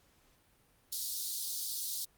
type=high-pass noise; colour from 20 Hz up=pink; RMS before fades=-37 dBFS; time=0.92-2.05 s; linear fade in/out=5 ms; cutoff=3900 Hz; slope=48 dB/octave; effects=pink hiss -68 dBFS RMS until 2.17 s + Opus 48 kbps